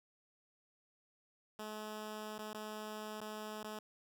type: tone with dropouts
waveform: 10% pulse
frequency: 214 Hz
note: A3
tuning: 48 cents flat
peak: -35 dBFS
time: 1.59-3.79 s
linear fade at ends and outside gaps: 2 ms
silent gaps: 2.381-2.389 / 2.532-2.545 / 3.204-3.213 / 3.632-3.642 s
effects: none